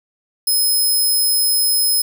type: tone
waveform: 5% pulse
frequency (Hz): 5130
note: E8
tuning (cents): -48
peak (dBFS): -8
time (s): 0.47-2.02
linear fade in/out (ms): 5
effects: none